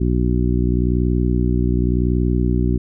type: harmonic tone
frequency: 60.9 Hz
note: B1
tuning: 24 cents flat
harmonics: 1 / 2 / 3 / 4 / 5 / 6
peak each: -18 / -21 / -23 / -24 / -25 / -26 dBFS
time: 0-2.78 s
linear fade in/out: 10 ms
effects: none